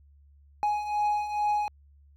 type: beating tone pair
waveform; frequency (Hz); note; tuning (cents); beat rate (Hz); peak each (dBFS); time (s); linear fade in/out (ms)
triangle; 833 / 835.3; G#5 / G#5; +5 / +10; 2.3; -30 / -24; 0.63-1.68; 0
effects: added 71 Hz sine -54 dBFS peak until 2.16 s